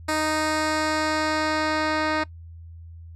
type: tone with low-pass filter sweep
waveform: 10% pulse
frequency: 310 Hz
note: D#4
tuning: 6 cents flat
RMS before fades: -24 dBFS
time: 0.08-2.24 s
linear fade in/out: 10 ms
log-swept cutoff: 9900 to 3700 Hz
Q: 1
effects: noise-tail reverb RT60 0.1 s tail -22 dB re dry + added 83 Hz sine -39 dBFS peak until 3.15 s